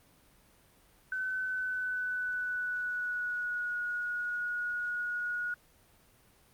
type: tone with pitch glide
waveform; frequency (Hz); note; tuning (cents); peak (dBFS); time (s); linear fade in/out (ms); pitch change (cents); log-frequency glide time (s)
sine; 1518 to 1450.3; F#6 to F#6; +44 to -35; -31; 1.12-5.54; 2; -79; 1.37-3.79
effects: pink hiss -63 dBFS RMS until 6.53 s + Opus 32 kbps